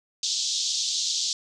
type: band-pass noise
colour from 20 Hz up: pink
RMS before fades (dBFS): -27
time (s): 0.23-1.33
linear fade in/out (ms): 2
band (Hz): 3500 to 7000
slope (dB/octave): 48
effects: none